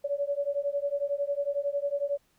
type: beating tone pair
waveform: sine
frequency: 563 / 574 Hz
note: C#5 / D5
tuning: +27 / -40 cents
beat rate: 11 Hz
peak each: -30 dBFS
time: 0.04-2.18 s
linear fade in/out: 10 ms
effects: pink hiss -69 dBFS RMS until 2.38 s